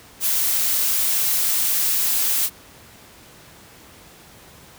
blue noise, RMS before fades -20 dBFS, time 0.2-2.5 s, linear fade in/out 50 ms, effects pink hiss -46 dBFS RMS until 4.78 s + high-pass 60 Hz 12 dB/octave

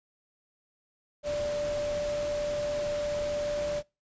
sine tone in noise, 588 Hz, D5, 2 cents sharp, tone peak -28 dBFS, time 1.23-3.83 s, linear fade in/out 50 ms, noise pink, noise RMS -40 dBFS, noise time 1.23-3.83 s, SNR +9 dB, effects noise-tail reverb RT60 0.3 s tail -26 dB re dry + resampled to 16000 Hz

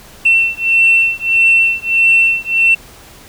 sine beating tone pair, 2696 / 2697.6 Hz, E7 / E7, +38 / +39 cents, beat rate 1.6 Hz, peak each -11 dBFS, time 0.25-2.75 s, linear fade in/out 10 ms, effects tanh soft clip ceiling -1 dBFS + pink hiss -39 dBFS RMS until 3.28 s

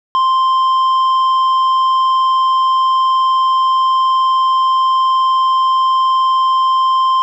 sine tone with tanh clipping, 1046.5 Hz, C6, in tune, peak -11 dBFS, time 0.15-7.22 s, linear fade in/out 0 ms, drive 6 dB, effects none

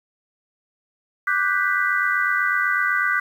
sine chord, G major seventh, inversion second, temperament equal, 1174.7 / 1480 / 1568 / 1975.5 Hz, D6 / F#6 / G6 / B6, 0 / 0 / 0 / 0 cents, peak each -25 / -22 / -24 / -24 dBFS, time 1.27-3.2 s, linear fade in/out 5 ms, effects 8-bit

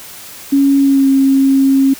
sine tone with pitch glide, 277.2 to 270.7 Hz, C#4 to C#4, 0 to -41 cents, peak -7 dBFS, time 0.52-1.94 s, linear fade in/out 10 ms, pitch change -41 cents, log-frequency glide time 0.78-1.09 s, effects white hiss -33 dBFS RMS until 1.99 s

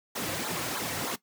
pink noise with flanger, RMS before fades -32 dBFS, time 0.15-1.16 s, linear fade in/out 10 ms, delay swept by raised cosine 0.35 to 5.05 ms, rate 3.2 Hz, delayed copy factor -0.9, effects noise-tail reverb RT60 0.1 s tail -17 dB re dry + high-pass 150 Hz 12 dB/octave

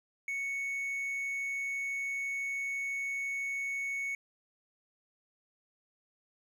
triangle tone, 2217 Hz, C#7, in tune, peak -31 dBFS, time 0.28-4.15 s, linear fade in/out 2 ms, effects none

